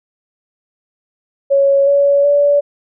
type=tone with pitch steps; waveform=sine; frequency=554.4 / 564.7 / 575.3 Hz; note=C#5 / C#5 / D5; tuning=0 / +32 / -36 cents; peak=-8 dBFS; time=1.5-2.61 s; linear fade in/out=20 ms; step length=370 ms; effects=none